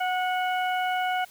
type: harmonic tone with a mistuned harmonic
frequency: 736 Hz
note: F#5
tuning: 9 cents flat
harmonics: 1 / 2 / 3 / 4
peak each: -25 / -31 / -35 / -37 dBFS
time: 0-1.25 s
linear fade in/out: 10 ms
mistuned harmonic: 2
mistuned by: -17 cents
effects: white hiss -52 dBFS RMS until 1.3 s